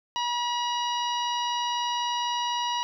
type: harmonic tone with a mistuned harmonic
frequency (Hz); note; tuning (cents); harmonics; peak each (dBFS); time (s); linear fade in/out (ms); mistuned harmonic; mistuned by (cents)
964; B5; -42; 1 / 2 / 3 / 4 / 5 / 6; -27 / -39 / -32 / -37 / -43 / -40; 0.16-2.83; 0; 6; -20
effects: 10-bit

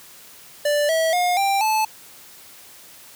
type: tone with pitch steps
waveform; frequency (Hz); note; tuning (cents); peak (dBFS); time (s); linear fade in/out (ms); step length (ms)
square; 587.3 / 647.9 / 714.7 / 788.5 / 869.8; D5 / E5 / F5 / G5 / A5; 0 / -30 / +40 / +10 / -20; -18; 0.65-1.85; 5; 240
effects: white hiss -45 dBFS RMS until 3.15 s + high-pass 60 Hz 12 dB/octave

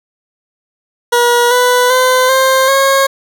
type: tone with pitch steps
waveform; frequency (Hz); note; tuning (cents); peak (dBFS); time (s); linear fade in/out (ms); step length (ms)
20% pulse; 480 / 495.2 / 510.9 / 527.1 / 543.8; B4 / B4 / C5 / C5 / C#5; -49 / +5 / -41 / +13 / -33; -3; 1.12-3.07; 10; 390
effects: none

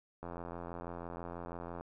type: click train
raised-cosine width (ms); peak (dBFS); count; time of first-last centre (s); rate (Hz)
1; -29; 137; 0.23-1.81; 86.1
effects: none

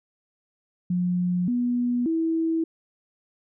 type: tone with pitch steps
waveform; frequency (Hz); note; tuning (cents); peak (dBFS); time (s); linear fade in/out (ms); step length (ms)
sine; 178.6 / 243.8 / 325.9; F3 / B3 / E4; +39 / -22 / -20; -21; 0.9-2.64; 5; 580
effects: none

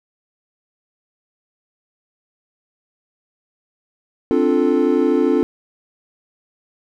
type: chord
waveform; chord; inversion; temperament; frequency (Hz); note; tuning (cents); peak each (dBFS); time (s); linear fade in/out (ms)
triangle; D minor seventh; third; equal; 261.6 / 293.7 / 349.2 / 440; C4 / D4 / F4 / A4; 0 / 0 / 0 / 0; -17; 4.31-5.43; 0
effects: none

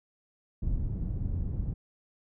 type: low-pass noise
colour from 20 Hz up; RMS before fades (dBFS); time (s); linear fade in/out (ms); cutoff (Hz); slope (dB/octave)
pink; -31; 0.62-1.74; 10; 140; 12
effects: none

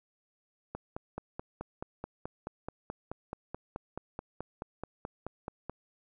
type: click train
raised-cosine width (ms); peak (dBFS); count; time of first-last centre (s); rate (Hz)
1; -23; 24; 0.75-5.696; 4.65
effects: none

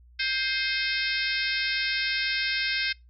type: harmonic tone with a mistuned harmonic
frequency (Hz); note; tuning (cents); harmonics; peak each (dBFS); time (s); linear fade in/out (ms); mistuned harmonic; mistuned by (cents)
526; C5; +9; 3 / 4 / 5 / 6 / 7 / 8 / 9 / 10; -31 / -31 / -33 / -36 / -34 / -36 / -36 / -34; 0.19-2.93; 10; 5; -51
effects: noise-tail reverb RT60 0.2 s tail -24 dB re dry + added 60 Hz sine -51 dBFS peak until 3.09 s

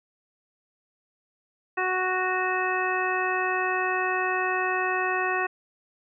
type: harmonic tone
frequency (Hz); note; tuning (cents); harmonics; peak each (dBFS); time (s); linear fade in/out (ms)
370; F#4; 0; 1 / 2 / 3 / 4 / 5 / 7; -30 / -30 / -30 / -32 / -29 / -33; 1.77-5.47; 10
effects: none

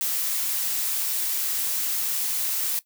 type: noise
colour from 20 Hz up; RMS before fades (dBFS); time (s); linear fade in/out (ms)
blue; -26; 0.01-2.79; 0
effects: noise-tail reverb RT60 0.1 s tail -17 dB re dry

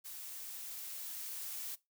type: noise with level ramp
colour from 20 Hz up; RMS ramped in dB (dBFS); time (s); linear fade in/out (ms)
blue; -47 to -42; 0.04-1.76; 20
effects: noise-tail reverb RT60 0.2 s tail -20 dB re dry

